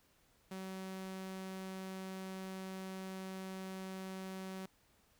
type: tone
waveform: sawtooth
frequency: 189.3 Hz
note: F#3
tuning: 40 cents sharp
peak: -39 dBFS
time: 0.51-4.66 s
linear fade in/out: 5 ms
effects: pink hiss -71 dBFS RMS until 5.19 s